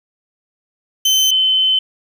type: tone pair in turn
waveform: 30% pulse / sine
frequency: 3074 / 3059 Hz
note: G7 / G7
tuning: -35 / -43 cents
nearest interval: unison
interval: 8 cents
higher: first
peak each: -8 / -11 dBFS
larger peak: first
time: 1.05-1.31 / 1.31-1.79 s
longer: second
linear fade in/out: 5 ms
effects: 8-bit